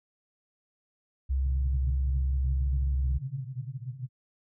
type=tone; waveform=sine; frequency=66.4 Hz; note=C2; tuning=26 cents sharp; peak=-24 dBFS; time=1.29-3.19 s; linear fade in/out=20 ms
type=band-pass noise; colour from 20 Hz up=pink; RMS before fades=-38 dBFS; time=1.42-4.09 s; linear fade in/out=50 ms; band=120 to 140 Hz; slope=96 dB/octave
effects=none